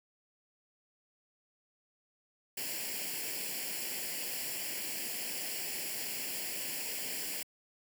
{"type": "noise with comb filter", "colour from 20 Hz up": "white", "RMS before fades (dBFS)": -38, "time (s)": [2.57, 7.43], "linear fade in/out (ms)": 5, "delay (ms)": 0.4, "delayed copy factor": 0.75, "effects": ["high-pass 200 Hz 12 dB/octave"]}